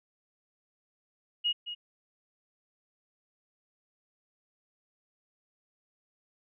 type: tone with echo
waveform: sine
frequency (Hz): 2882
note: F#7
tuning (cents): -46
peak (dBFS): -25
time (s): 1.44-1.53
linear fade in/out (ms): 20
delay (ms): 220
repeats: 1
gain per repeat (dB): -10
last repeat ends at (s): 1.75
effects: none